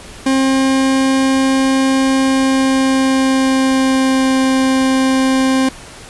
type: tone with pitch glide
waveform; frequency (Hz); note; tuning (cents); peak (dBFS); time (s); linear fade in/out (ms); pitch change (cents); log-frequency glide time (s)
40% pulse; 266.7 to 263.5; C4 to C4; +33 to +12; -10; 0.26-5.69; 5; -21; 2.18-4.36
effects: pink hiss -35 dBFS RMS until 6.09 s + resampled to 24000 Hz